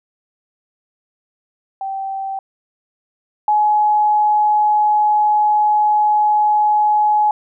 sine tone pair in turn, 777 / 843.8 Hz, G5 / G#5, -16 / +27 cents, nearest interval minor second, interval 143 cents, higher second, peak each -21 / -11 dBFS, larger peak second, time 1.81-2.39 / 3.48-7.31 s, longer second, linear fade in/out 2 ms, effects none

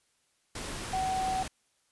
sine tone in noise, 755 Hz, F#5, 35 cents sharp, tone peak -28 dBFS, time 0.93-1.43 s, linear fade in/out 5 ms, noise pink, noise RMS -38 dBFS, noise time 0.55-1.48 s, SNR +7 dB, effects white hiss -72 dBFS RMS until 1.91 s + resampled to 24000 Hz

